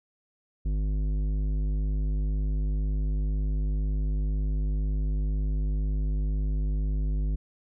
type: tone with tanh clipping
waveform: sine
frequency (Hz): 51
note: G#1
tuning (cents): -31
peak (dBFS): -26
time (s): 0.65-7.36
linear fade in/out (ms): 10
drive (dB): 12
effects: none